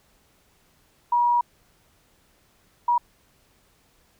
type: tone bursts at uneven times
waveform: sine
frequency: 960 Hz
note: B5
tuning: 49 cents flat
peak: -17 dBFS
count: 2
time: 1.12-1.41 / 2.88-2.98 s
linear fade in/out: 5 ms
effects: pink hiss -62 dBFS RMS until 4.19 s